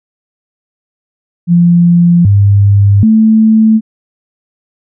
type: tone with pitch steps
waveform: sine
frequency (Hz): 172.9 / 100.6 / 219.8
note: F3 / G2 / A3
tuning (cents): -17 / +45 / -2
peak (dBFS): -3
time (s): 1.47-3.81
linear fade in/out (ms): 50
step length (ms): 780
effects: none